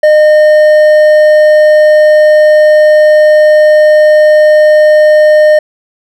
triangle tone with hard clipping, 610 Hz, D#5, 34 cents flat, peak -3 dBFS, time 0.03-5.59 s, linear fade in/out 5 ms, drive 9 dB, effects none

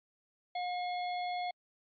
harmonic tone with a mistuned harmonic, 717 Hz, F5, 45 cents sharp, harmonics 1 / 3 / 5 / 6, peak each -34 / -44 / -48 / -50 dBFS, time 0.55-1.51 s, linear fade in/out 5 ms, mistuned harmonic 5, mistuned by -96 cents, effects AAC 64 kbps

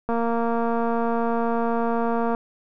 click train, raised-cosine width 1 ms, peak -12 dBFS, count 525, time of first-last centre 0.09-2.349 s, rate 232 Hz, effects none

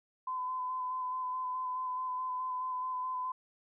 sine tone with vibrato, 1016 Hz, B5, 49 cents sharp, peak -33 dBFS, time 0.27-3.32 s, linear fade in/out 5 ms, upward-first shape square, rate 4.7 Hz, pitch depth 14 cents each way, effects none

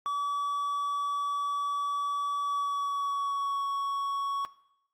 triangle tone with pitch glide, 1145 to 1114.3 Hz, D6 to C#6, -44 to +9 cents, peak -26 dBFS, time 0.06-4.45 s, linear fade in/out 0 ms, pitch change -47 cents, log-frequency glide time 2.42-3.64 s, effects noise-tail reverb RT60 0.8 s tail -18 dB re dry + AAC 64 kbps

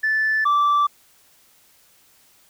sine tone pair in turn, 1751 / 1165.6 Hz, A6 / D6, -9 / -13 cents, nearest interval perfect fifth, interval 704 cents, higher first, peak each -16 / -12 dBFS, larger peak second, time 0.03-0.45 / 0.45-0.87 s, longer neither, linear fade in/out 10 ms, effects tanh soft clip ceiling -14 dBFS + white hiss -56 dBFS RMS until 2.49 s

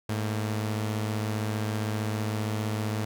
sawtooth tone pair together, 106.5 / 228.3 Hz, G#2 / A#3, +44 / -36 cents, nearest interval octave + minor second, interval 1320 cents, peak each -24 / -33 dBFS, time 0.09-3.05 s, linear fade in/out 5 ms, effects none

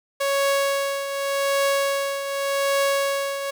sawtooth tone with tremolo, 555 Hz, C#5, 2 cents sharp, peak -14 dBFS, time 0.2-3.51 s, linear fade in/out 10 ms, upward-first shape triangle, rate 0.86 Hz, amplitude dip 65%, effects none

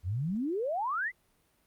sine exponential sweep, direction up, 80.7 to 2108 Hz, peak -29 dBFS, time 0.03-1.12 s, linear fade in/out 50 ms, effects pink hiss -70 dBFS RMS until 1.66 s + Opus 48 kbps

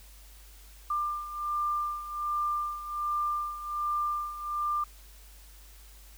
sine beating tone pair, 1192 / 1193.3 Hz, D6 / D6, +25 / +27 cents, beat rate 1.3 Hz, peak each -35 / -30 dBFS, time 0.9-4.84 s, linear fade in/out 5 ms, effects added 50 Hz sine -50 dBFS peak until 6.17 s + white hiss -56 dBFS RMS until 6.17 s

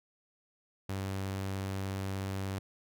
sawtooth tone, 96.7 Hz, G2, 23 cents flat, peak -30 dBFS, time 0.89-2.59 s, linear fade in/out 5 ms, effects none

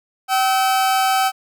40% pulse tone pair together, 767.6 / 1291 Hz, G5 / E6, -37 / -37 cents, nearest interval major sixth, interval 900 cents, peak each -15 / -21 dBFS, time 0.28-1.32 s, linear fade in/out 50 ms, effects none

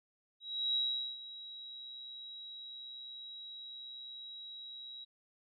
sine tone with ADSR envelope, 3857 Hz, B7, 42 cents flat, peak -29 dBFS, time 0.4-5.05 s, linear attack 350 ms, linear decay 420 ms, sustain -16 dB, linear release 17 ms, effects none

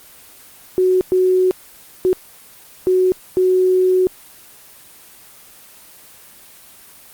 sine tone bursts at uneven times, 370 Hz, F#4, in tune, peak -11 dBFS, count 5, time 0.78-1.01 / 1.12-1.51 / 2.05-2.13 / 2.87-3.12 / 3.37-4.07 s, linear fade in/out 0 ms, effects white hiss -43 dBFS RMS until 7.13 s + Opus 24 kbps

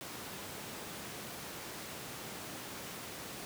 pink high-pass noise, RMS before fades -45 dBFS, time 0.01-3.45 s, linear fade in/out 0 ms, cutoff 130 Hz, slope 12 dB/octave, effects none

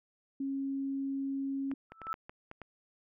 sine tone, 273 Hz, C#4, 26 cents flat, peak -32 dBFS, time 0.4-1.74 s, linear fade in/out 5 ms
clicks, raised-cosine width 0.5 ms, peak -30 dBFS, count 8, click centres 1.715 / 1.92 / 2.017 / 2.069 / 2.141 / 2.295 / 2.514 / 2.617 s
sine tone with exponential growth, 1318.5 Hz, E6, in tune, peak -29 dBFS, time 1.9-2.13 s, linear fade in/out 0 ms, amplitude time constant 49 ms
effects none

